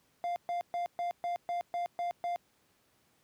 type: tone bursts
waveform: triangle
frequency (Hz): 698.5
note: F5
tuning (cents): 0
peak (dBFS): -29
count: 9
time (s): 0.24-2.36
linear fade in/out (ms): 0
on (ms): 120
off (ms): 130
effects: pink hiss -70 dBFS RMS until 3.23 s + high-pass 100 Hz 12 dB/octave